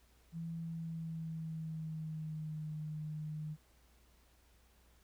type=tone with pitch glide; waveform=sine; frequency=165.5 to 153.53 Hz; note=E3 to D#3; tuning=+7 to -23 cents; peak=-39 dBFS; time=0.32-3.57 s; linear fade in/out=50 ms; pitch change=-130 cents; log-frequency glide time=0.57-2.75 s; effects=added 60 Hz sine -66 dBFS peak until 5.03 s + pink hiss -70 dBFS RMS until 5.03 s